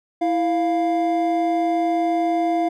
triangle tone pair together, 329.6 / 698.4 Hz, E4 / F5, 0 / 0 cents, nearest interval octave + minor second, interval 1300 cents, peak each -19 / -18 dBFS, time 0.21-2.69 s, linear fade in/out 10 ms, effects none

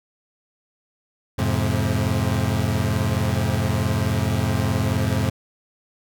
30% pulse chord, F minor, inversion none, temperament equal with one note detuned, 87.31 / 106.25 / 130.81 Hz, F2 / Ab2 / C3, 0 / +40 / 0 cents, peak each -22 / -20 / -22 dBFS, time 1.38-5.3 s, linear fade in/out 10 ms, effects none

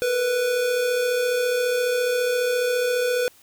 square tone pair together, 459.3 / 493.9 Hz, A#4 / B4, -26 / 0 cents, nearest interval minor second, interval 126 cents, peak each -32 / -21 dBFS, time 0.02-3.28 s, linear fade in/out 0 ms, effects white hiss -54 dBFS RMS until 3.42 s

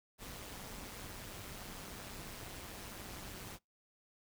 pink noise with amplitude modulation, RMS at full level -45 dBFS, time 0.18-3.59 s, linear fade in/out 50 ms, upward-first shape sine, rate 195 Hz, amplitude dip 65%, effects noise-tail reverb RT60 0.2 s tail -26 dB re dry

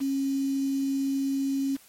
sine tone with quantisation, 272.8 Hz, C#4, 28 cents flat, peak -24 dBFS, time 0-1.77 s, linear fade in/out 20 ms, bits 7, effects white hiss -55 dBFS RMS until 1.88 s + MP3 64 kbps

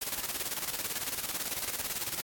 white noise with tremolo, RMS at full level -33 dBFS, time 0.01-2.22 s, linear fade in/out 10 ms, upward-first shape square, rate 18 Hz, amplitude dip 60%, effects AAC 64 kbps

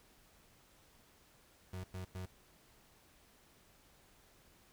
35% pulse tone bursts, 92.5 Hz, F#2, in tune, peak -40 dBFS, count 3, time 1.73-2.258 s, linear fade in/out 5 ms, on 110 ms, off 99 ms, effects pink hiss -66 dBFS RMS until 4.72 s

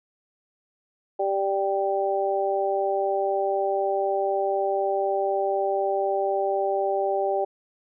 harmonic tone, 196 Hz, G3, in tune, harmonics 2 / 3 / 4, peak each -26 / -26 / -26 dBFS, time 1.19-7.45 s, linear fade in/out 10 ms, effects none

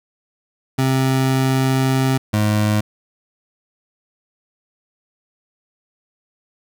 25% pulse tone pair in turn, 132.2 / 105.86 Hz, C3 / G#2, +18 / +34 cents, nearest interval major third, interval 384 cents, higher first, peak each -11 dBFS, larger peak neither, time 0.78-2.18 / 2.33-2.81 s, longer first, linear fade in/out 10 ms, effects none

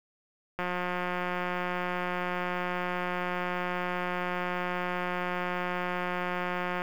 click train, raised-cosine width 0.5 ms, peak -17 dBFS, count 1116, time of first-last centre 0.59-6.819 s, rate 179 Hz, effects 8-bit

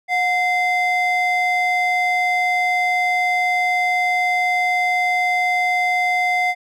triangle ring-modulated tone, 1400 Hz, F6, 4 cents sharp, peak -11 dBFS, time 0.08-6.55 s, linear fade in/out 50 ms, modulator 674 Hz, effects none

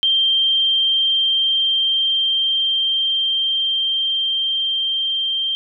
sine tone with level ramp, 3161 Hz, G7, 14 cents sharp, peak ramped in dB -13 to -18 dBFS, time 0.03-5.55 s, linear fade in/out 0 ms, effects none

